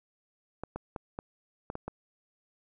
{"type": "clicks", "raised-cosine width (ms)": 1, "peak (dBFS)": -22, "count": 7, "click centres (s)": [0.636, 0.76, 0.962, 1.189, 1.701, 1.754, 1.88], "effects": []}